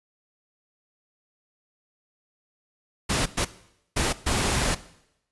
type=noise bursts at uneven times; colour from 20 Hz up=pink; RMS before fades=-24 dBFS; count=4; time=3.09-3.26 / 3.37-3.45 / 3.96-4.13 / 4.26-4.75 s; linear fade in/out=10 ms; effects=noise-tail reverb RT60 0.8 s tail -17 dB re dry + resampled to 24000 Hz